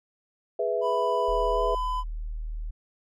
sine chord, E major, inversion first, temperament equal, 415.3 / 493.9 / 659.3 Hz, G#4 / B4 / E5, 0 / 0 / 0 cents, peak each -29 / -28 / -28 dBFS, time 0.59-1.75 s, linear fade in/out 5 ms
triangle tone with pitch glide, 992 to 1007.6 Hz, B5 to B5, +7 to +34 cents, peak -25 dBFS, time 0.81-2.04 s, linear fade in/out 50 ms, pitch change +27 cents, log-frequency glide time 1.52-1.61 s
sine tone, 38.86 Hz, D#1, 1 cent flat, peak -30 dBFS, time 1.28-2.71 s, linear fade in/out 10 ms
effects none

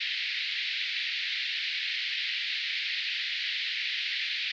pink band-pass noise, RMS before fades -32 dBFS, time 0-4.52 s, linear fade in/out 10 ms, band 1900 to 4400 Hz, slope 48 dB/octave, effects none

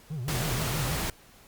triangle tone with vibrato, 137.8 Hz, C#3, 10 cents flat, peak -29 dBFS, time 0.1-0.96 s, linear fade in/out 10 ms, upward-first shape sine, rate 6.3 Hz, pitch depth 270 cents each way
pink noise, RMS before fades -31 dBFS, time 0.28-1.1 s, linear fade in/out 2 ms
effects pink hiss -55 dBFS RMS until 1.47 s + Opus 48 kbps

